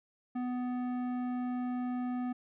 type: tone with tanh clipping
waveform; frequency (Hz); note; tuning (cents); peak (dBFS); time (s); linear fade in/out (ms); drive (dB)
sine; 248.6; B3; +12; -34; 0.35-2.33; 10; 13
effects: none